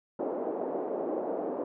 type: band-pass noise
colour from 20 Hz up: white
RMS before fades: -33 dBFS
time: 0.19-1.64 s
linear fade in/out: 5 ms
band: 290 to 620 Hz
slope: 24 dB/octave
effects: none